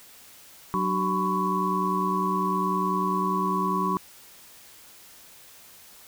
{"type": "tone cluster", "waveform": "sine", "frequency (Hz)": [186.8, 297.7, 378.6, 1002, 1112], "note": ["F#3", "D4", "F#4", "B5", "C#6"], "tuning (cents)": [17, 24, 40, 25, 5], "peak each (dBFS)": [-28, -35, -32, -28, -27], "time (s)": [0.74, 3.97], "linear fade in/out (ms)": 0, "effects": ["white hiss -50 dBFS RMS until 6.07 s"]}